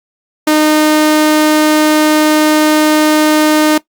sawtooth tone, 306.5 Hz, D#4, 26 cents flat, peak -3 dBFS, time 0.47-3.78 s, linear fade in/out 5 ms, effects noise-tail reverb RT60 0.1 s tail -18 dB re dry + Opus 48 kbps

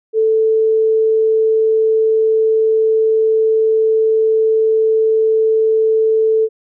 sine tone, 441 Hz, A4, 4 cents sharp, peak -10 dBFS, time 0.13-6.49 s, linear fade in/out 50 ms, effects none

